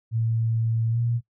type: tone with pitch glide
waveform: sine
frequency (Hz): 113.6 to 118.01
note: A#2 to A#2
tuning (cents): -44 to +22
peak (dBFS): -21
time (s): 0.11-1.21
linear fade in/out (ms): 50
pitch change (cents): +66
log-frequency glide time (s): 0.9-0.99
effects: noise-tail reverb RT60 0.1 s tail -19 dB re dry